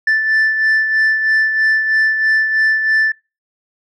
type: beating tone pair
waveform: sine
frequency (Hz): 1760 / 1763.1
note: A6 / A6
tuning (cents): 0 / +3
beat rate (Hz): 3.1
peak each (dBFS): -10 / -18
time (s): 0.07-3.12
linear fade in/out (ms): 5
effects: noise-tail reverb RT60 0.3 s tail -26 dB re dry + tanh soft clip ceiling -9 dBFS